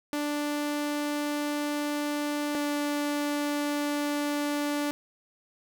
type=tone pair in turn; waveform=sawtooth; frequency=293.7 / 291.7 Hz; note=D4 / D4; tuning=0 / -12 cents; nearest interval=unison; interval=12 cents; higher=first; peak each=-24 / -23 dBFS; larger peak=second; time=0.13-2.55 / 2.55-4.91 s; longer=first; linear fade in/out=0 ms; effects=none